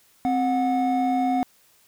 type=tone pair together; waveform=triangle; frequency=261.6 / 729.3 Hz; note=C4 / F#5; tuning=0 / -25 cents; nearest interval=octave + tritone; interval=1775 cents; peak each=-20 dBFS; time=0.25-1.43 s; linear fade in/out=0 ms; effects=tanh soft clip ceiling -11 dBFS + white hiss -59 dBFS RMS until 1.87 s